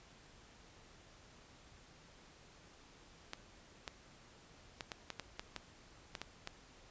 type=clicks; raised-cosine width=0.2 ms; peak=-24 dBFS; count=11; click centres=3.334 / 3.878 / 4.808 / 4.918 / 5.103 / 5.197 / 5.395 / 5.563 / 6.152 / 6.216 / 6.474 s; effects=pink hiss -61 dBFS RMS until 6.9 s + resampled to 16000 Hz